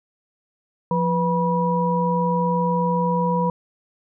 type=tone cluster; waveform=sine; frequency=174.2 / 494.8 / 972 Hz; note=F3 / B4 / B5; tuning=-4 / +3 / -28 cents; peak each=-21 / -24 / -22 dBFS; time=0.91-3.5 s; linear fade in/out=2 ms; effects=none